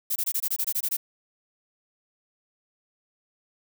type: noise bursts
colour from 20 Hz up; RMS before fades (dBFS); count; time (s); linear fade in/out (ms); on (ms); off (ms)
violet; -26; 11; 0.1-0.969; 10; 59; 22
effects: none